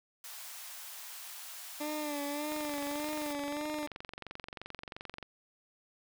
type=high-pass noise; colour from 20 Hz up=white; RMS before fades=-46 dBFS; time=0.24-3.33 s; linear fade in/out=2 ms; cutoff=680 Hz; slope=24 dB/octave
type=tone with vibrato; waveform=20% pulse; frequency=294.8 Hz; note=D4; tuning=7 cents sharp; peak=-30 dBFS; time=1.8-3.87 s; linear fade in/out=10 ms; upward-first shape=sine; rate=1.7 Hz; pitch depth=55 cents each way
type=click train; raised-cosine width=0.3 ms; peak=-26 dBFS; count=63; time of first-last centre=2.52-5.227 s; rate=22.9 Hz
effects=none